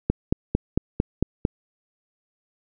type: click train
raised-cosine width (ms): 3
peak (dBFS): -6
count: 7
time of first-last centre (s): 0.1-1.451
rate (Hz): 4.44
effects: none